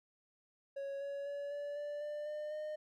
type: tone with pitch steps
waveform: triangle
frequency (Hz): 554 / 561.7 / 569.6 / 577.5 / 585.6 / 593.8 / 602.1 / 610.5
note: C#5 / C#5 / C#5 / D5 / D5 / D5 / D5 / D#5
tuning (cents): -1 / +23 / +47 / -29 / -5 / +19 / +43 / -33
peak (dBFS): -37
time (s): 0.76-2.76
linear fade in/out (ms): 10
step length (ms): 250
effects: none